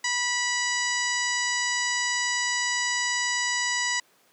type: harmonic tone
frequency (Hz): 979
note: B5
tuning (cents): -15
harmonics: 1 / 2 / 3 / 4 / 5 / 6 / 7 / 8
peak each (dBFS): -33 / -27 / -35 / -36 / -33 / -35 / -34 / -35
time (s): 0.04-4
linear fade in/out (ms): 5
effects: pink hiss -61 dBFS RMS until 4.32 s + high-pass 300 Hz 12 dB/octave